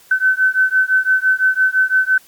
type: beating tone pair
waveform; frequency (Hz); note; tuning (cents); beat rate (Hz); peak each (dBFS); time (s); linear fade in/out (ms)
sine; 1520 / 1525.9; F#6 / G6; +46 / -47; 5.9; -15; 0.11-2.18; 5
effects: white hiss -48 dBFS RMS until 2.27 s + Opus 48 kbps